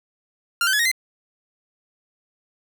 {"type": "tone with pitch steps", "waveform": "sawtooth", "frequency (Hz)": [1393, 1536.7, 1695.3, 1870.2, 2063], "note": ["F6", "G6", "G#6", "A#6", "C7"], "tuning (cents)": [-5, -35, 35, 5, -25], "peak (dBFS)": -14, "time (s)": [0.61, 0.915], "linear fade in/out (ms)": 2, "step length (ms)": 61, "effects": []}